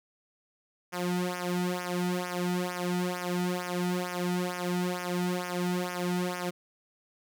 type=tone with flanger; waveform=sawtooth; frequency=178.8 Hz; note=F3; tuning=41 cents sharp; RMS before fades=-31 dBFS; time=0.92-6.51 s; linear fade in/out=20 ms; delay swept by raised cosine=0.24 to 1.84 ms; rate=2.2 Hz; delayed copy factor=-0.95; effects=none